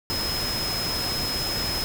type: tone in noise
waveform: sine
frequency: 5130 Hz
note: E8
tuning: 48 cents flat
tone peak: -27 dBFS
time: 0.1-1.84 s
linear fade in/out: 0 ms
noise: pink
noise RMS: -30 dBFS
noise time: 0.1-1.84 s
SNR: 0 dB
effects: none